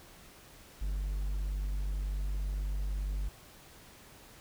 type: tone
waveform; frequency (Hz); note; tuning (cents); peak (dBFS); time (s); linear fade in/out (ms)
triangle; 49; G1; 0; -29; 0.81-3.29; 10
effects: pink hiss -55 dBFS RMS until 4.4 s